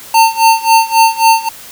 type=tone with tremolo; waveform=square; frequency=900 Hz; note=A5; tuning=39 cents sharp; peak=-4 dBFS; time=0.14-1.49 s; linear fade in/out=5 ms; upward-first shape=sine; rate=3.7 Hz; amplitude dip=90%; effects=white hiss -33 dBFS RMS until 1.71 s